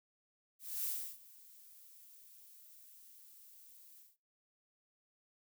violet noise with ADSR envelope, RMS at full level -37 dBFS, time 0.59-4.17 s, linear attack 260 ms, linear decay 320 ms, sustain -22 dB, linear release 180 ms, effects noise-tail reverb RT60 0.3 s tail -22 dB re dry

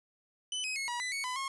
sawtooth tone with pitch steps, 3011 / 2533 / 2177 / 963 / 2000 / 2222 / 1005 / 1082 Hz, F#7 / D#7 / C#7 / B5 / B6 / C#7 / B5 / C#6, +30 / +30 / -32 / -44 / +21 / +4 / +30 / -42 cents, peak -30 dBFS, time 0.52-1.48 s, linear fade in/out 2 ms, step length 120 ms, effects resampled to 24000 Hz + 11-bit

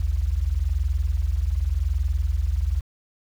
sine tone pair together, 56.13 / 77 Hz, A1 / D#2, +35 / -17 cents, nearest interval perfect fourth, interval 548 cents, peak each -23 dBFS, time 0-2.81 s, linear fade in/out 5 ms, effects 8-bit

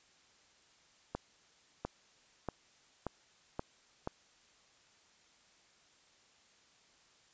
accelerating click train, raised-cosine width 1 ms, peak -22 dBFS, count 6, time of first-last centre 1.15-4.074 s, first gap 700 ms, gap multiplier 0.91, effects white hiss -66 dBFS RMS until 7.33 s + resampled to 16000 Hz

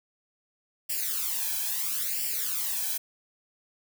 blue noise with flanger, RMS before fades -30 dBFS, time 0.89-2.98 s, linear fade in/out 10 ms, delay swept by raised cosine 0.39 to 1.25 ms, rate 0.75 Hz, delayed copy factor +0.85, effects none

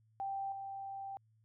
sine tone with level steps, 784 Hz, G5, in tune, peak -36 / -41 dBFS, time 0.2-1.17 s, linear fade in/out 0 ms, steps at 0.52 s, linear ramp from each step 2 ms, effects added 110 Hz sine -67 dBFS peak until 1.44 s

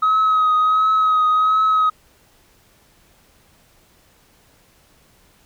sine tone with vibrato, 1269 Hz, D#6, 34 cents sharp, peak -11 dBFS, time 0.02-1.9 s, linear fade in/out 10 ms, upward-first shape triangle, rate 1.4 Hz, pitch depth 30 cents each way, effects tanh soft clip ceiling -11 dBFS + pink hiss -55 dBFS RMS until 5.45 s

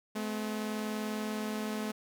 sawtooth tone pair together, 214.2 / 254.7 Hz, A3 / C4, -46 / -46 cents, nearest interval minor third, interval 300 cents, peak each -30 / -37 dBFS, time 0.15-1.92 s, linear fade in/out 10 ms, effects none

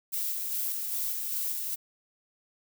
violet noise with tremolo, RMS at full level -31 dBFS, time 0.12-1.76 s, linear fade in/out 20 ms, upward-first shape square, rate 2.5 Hz, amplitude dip 25%, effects none

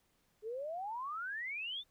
sine exponential sweep, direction up, 415.3 to 3645 Hz, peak -38 dBFS, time 0.42-1.84 s, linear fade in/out 50 ms, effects pink hiss -75 dBFS RMS until 1.9 s

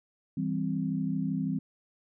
sine chord, C major, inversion first, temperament just, 163.52 / 196.22 / 261.6 Hz, E3 / G3 / C4, -14 / +2 / 0 cents, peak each -32 dBFS, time 0.37-1.59 s, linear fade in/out 5 ms, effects none

